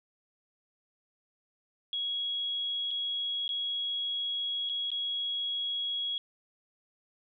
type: tone with dropouts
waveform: sine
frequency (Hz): 3322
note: G#7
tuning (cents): 0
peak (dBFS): -30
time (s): 1.93-6.18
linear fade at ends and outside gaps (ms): 1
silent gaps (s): 2.908-2.912 / 3.479-3.491 / 4.691-4.696 / 4.904-4.916
effects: none